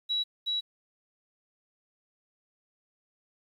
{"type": "tone pair in turn", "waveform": "sine", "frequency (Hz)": [3900, 3900], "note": ["B7", "B7"], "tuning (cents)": [-23, -23], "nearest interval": "unison", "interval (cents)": 0, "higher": "neither", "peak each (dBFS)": [-26, -27], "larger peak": "first", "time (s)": [[0.09, 0.24], [0.46, 0.61]], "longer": "neither", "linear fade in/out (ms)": 20, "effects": ["10-bit"]}